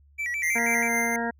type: tone with vibrato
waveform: triangle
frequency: 2119 Hz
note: C7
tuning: 21 cents sharp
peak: -25 dBFS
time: 0.18-0.89 s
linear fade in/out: 20 ms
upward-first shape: square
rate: 6.2 Hz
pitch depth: 160 cents each way
type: tone with tremolo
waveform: square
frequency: 2093 Hz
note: C7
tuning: in tune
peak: -24 dBFS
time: 0.43-1.16 s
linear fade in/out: 2 ms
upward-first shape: triangle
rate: 4.1 Hz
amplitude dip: 45%
type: harmonic tone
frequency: 233.2 Hz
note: A#3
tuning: 1 cent sharp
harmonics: 1 / 2 / 3 / 4 / 6 / 7 / 8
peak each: -30 / -33 / -32 / -34 / -39 / -33 / -36 dBFS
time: 0.55-1.31 s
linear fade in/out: 10 ms
effects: added 71 Hz sine -54 dBFS peak until 1.39 s